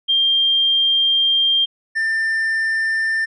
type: tone pair in turn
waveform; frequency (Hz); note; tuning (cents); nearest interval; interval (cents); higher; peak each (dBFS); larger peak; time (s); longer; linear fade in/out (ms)
sine / triangle; 3190 / 1790.3; G7 / A6; +30 / +30; minor seventh; 1000; first; -13 / -15; first; 0.08-1.66 / 1.95-3.26; first; 20
effects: resampled to 24000 Hz